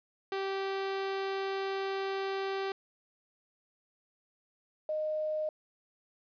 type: tone pair in turn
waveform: sawtooth / sine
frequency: 388.7 / 617 Hz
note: G4 / D#5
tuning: -15 / -15 cents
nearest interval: minor sixth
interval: 800 cents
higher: second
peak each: -28 / -30 dBFS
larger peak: first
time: 0.32-2.72 / 4.89-5.49 s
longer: first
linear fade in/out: 2 ms
effects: resampled to 11025 Hz + 11-bit